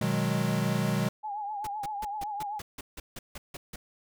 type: chord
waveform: square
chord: G# minor seventh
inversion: first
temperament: equal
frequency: 123.47 / 155.56 / 185 / 207.7 Hz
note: B2 / D#3 / F#3 / G#3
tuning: 0 / 0 / 0 / 0 cents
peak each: -32 dBFS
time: 0.01-1.09 s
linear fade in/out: 5 ms
type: tone with vibrato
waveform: sine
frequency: 830 Hz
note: G#5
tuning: 1 cent flat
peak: -32 dBFS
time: 1.23-2.6 s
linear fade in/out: 20 ms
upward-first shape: triangle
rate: 7.8 Hz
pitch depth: 85 cents each way
type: noise bursts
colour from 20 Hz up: pink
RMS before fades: -40 dBFS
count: 12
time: 1.64-3.76 s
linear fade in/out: 5 ms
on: 30 ms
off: 160 ms
effects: none